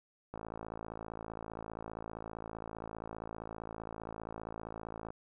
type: click train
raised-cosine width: 1 ms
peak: -28 dBFS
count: 264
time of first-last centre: 0.34-5.104 s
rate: 55.2 Hz
effects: none